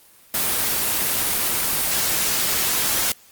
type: noise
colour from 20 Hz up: white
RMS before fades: -21 dBFS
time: 0.34-3.12 s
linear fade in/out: 2 ms
effects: white hiss -51 dBFS RMS until 3.31 s + Opus 24 kbps